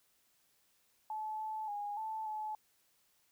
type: tone with pitch steps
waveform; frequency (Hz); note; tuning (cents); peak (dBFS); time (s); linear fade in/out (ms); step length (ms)
sine; 864 / 869 / 822 / 877 / 859; A5 / A5 / G#5 / A5 / A5; -32 / -22 / -18 / -6 / -42; -37; 1.1-2.55; 2; 290
effects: white hiss -73 dBFS RMS until 3.31 s